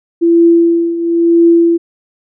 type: tone with tremolo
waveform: sine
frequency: 337.4 Hz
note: E4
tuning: 40 cents sharp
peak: -3 dBFS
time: 0.21-1.78 s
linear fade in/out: 20 ms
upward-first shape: triangle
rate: 0.99 Hz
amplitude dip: 75%
effects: none